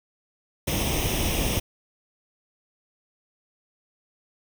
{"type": "noise with comb filter", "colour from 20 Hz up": "pink", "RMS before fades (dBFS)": -25, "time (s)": [0.67, 1.6], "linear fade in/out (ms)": 10, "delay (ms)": 0.34, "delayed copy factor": 0.7, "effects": []}